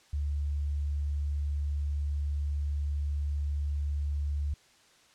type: tone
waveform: sine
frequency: 72.5 Hz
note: D2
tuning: 22 cents flat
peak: -28 dBFS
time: 0.13-4.54 s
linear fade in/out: 5 ms
effects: white hiss -61 dBFS RMS until 5.14 s + low-pass 7000 Hz 12 dB/octave